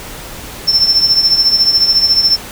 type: tone with tremolo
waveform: sine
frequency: 5360 Hz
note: E8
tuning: 28 cents sharp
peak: -3 dBFS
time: 0.67-2.37 s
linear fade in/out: 20 ms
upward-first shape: triangle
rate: 14 Hz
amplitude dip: 80%
effects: tanh soft clip ceiling -3 dBFS + pink hiss -29 dBFS RMS until 2.51 s